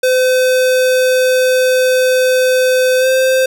square tone with pitch glide, 511 to 520.8 Hz, C5 to C5, -41 to -8 cents, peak -10 dBFS, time 0.03-3.46 s, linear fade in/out 5 ms, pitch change +33 cents, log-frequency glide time 2.99-3.07 s, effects none

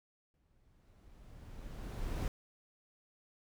brown noise with exponential growth, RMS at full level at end -34 dBFS, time 0.34-2.28 s, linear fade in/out 1 ms, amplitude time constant 420 ms, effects none

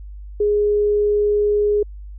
sine tone, 415.3 Hz, G#4, in tune, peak -14 dBFS, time 0.4-1.83 s, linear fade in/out 5 ms, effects added 50 Hz sine -32 dBFS peak until 2.18 s

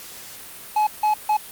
triangle tone bursts at uneven times, 850 Hz, G#5, 40 cents sharp, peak -14 dBFS, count 3, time 0.76-0.87 / 1.03-1.14 / 1.29-1.37 s, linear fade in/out 5 ms, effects white hiss -39 dBFS RMS until 1.51 s + Opus 48 kbps

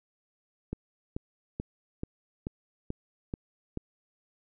click train, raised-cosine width 3 ms, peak -20 dBFS, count 8, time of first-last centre 0.73-3.773 s, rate 2.3 Hz, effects none

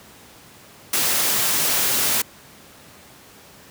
white noise, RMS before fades -20 dBFS, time 0.93-2.22 s, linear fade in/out 5 ms, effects pink hiss -46 dBFS RMS until 3.7 s + high-pass 100 Hz 12 dB/octave

